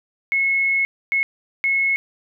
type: tone bursts at uneven times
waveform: sine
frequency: 2182 Hz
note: C#7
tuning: 28 cents flat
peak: -16 dBFS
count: 3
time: 0.32-0.85 / 1.12-1.23 / 1.64-1.96 s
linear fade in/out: 0 ms
effects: none